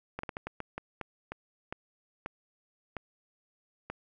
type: slowing click train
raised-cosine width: 0.5 ms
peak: -21 dBFS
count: 13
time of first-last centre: 0.19-3.9 s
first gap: 44 ms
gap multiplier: 1.32
effects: none